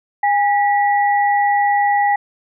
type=tone pair together; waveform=sine; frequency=816 / 1945 Hz; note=G#5 / B6; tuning=-31 / -27 cents; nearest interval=octave + minor third; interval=1504 cents; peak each=-13 / -20 dBFS; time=0.23-2.16 s; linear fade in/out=5 ms; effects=none